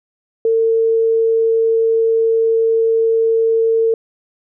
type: tone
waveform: sine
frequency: 451.9 Hz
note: A4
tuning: 46 cents sharp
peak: -11 dBFS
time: 0.45-3.94 s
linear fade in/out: 2 ms
effects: none